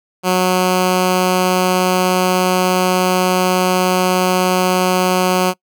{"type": "tone", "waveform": "10% pulse", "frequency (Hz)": 183.4, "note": "F#3", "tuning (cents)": -15, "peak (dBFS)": -4, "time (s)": [0.23, 5.54], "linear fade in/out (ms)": 50, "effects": ["noise-tail reverb RT60 0.1 s tail -24 dB re dry"]}